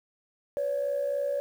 sine tone pair together, 505.5 / 569 Hz, B4 / C#5, +40 / +45 cents, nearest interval major second, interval 205 cents, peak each -33 / -26 dBFS, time 0.57-1.4 s, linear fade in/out 0 ms, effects tanh soft clip ceiling -21 dBFS + 9-bit

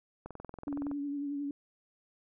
click train, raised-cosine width 1 ms, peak -29 dBFS, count 15, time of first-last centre 0.26-0.914 s, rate 21.4 Hz
sine tone with vibrato, 285.2 Hz, C#4, 49 cents sharp, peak -33 dBFS, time 0.67-1.51 s, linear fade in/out 2 ms, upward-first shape sine, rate 11 Hz, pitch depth 30 cents each way
effects none

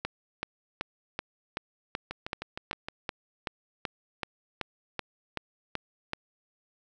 two click trains, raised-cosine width 0.3 ms, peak -19 / -15 dBFS, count 6 / 17, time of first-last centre 2.11-2.885 / 0.05-6.134 s, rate 6.45 / 2.63 Hz, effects none

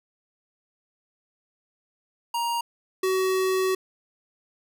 square tone pair in turn, 940 / 376.5 Hz, A#5 / F#4, +14 / +30 cents, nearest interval octave + major third, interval 1584 cents, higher first, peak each -25 / -22 dBFS, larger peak second, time 2.34-2.61 / 3.03-3.75 s, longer second, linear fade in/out 5 ms, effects none

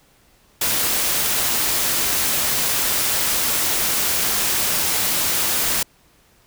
white noise, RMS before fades -20 dBFS, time 0.61-5.83 s, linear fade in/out 5 ms, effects pink hiss -56 dBFS RMS until 6.46 s

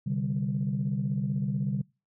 sine chord, C suspended second, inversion none, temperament equal, 130.81 / 146.83 / 196 Hz, C3 / D3 / G3, 0 / 0 / 0 cents, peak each -30 dBFS, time 0.06-1.82 s, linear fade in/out 10 ms, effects noise-tail reverb RT60 0.3 s tail -26 dB re dry + tanh soft clip ceiling -19 dBFS

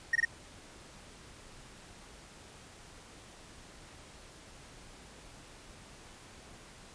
triangle tone bursts, 1864.7 Hz, A#6, in tune, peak -22 dBFS, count 3, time 0.13-0.251 s, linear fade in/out 5 ms, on 25 ms, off 23 ms, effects pink hiss -53 dBFS RMS until 6.94 s + resampled to 22050 Hz

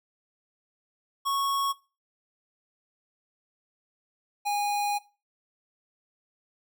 square tone pair in turn, 1105 / 820.7 Hz, C#6 / G#5, -6 / -21 cents, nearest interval perfect fourth, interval 515 cents, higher first, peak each -26 dBFS, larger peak neither, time 1.25-1.73 / 4.45-4.99 s, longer second, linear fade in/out 20 ms, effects noise-tail reverb RT60 0.3 s tail -19 dB re dry

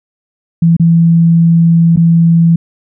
sine tone with dropouts, 167 Hz, E3, 23 cents sharp, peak -4 dBFS, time 0.62-2.56 s, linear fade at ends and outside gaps 5 ms, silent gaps 0.767-0.797 / 1.962-1.972 s, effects none

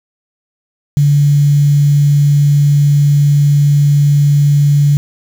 sine tone with quantisation, 144.4 Hz, D3, 29 cents flat, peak -6 dBFS, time 0.97-4.97 s, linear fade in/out 0 ms, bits 5, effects none

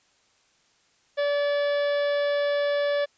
harmonic tone, 576 Hz, D5, 34 cents flat, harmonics 1 / 2 / 3 / 4 / 5 / 6 / 7 / 8 / 9, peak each -22 / -38 / -33 / -42 / -46 / -39 / -47 / -49 / -49 dBFS, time 1.17-3.06 s, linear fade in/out 20 ms, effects white hiss -64 dBFS RMS until 3.17 s + resampled to 16000 Hz

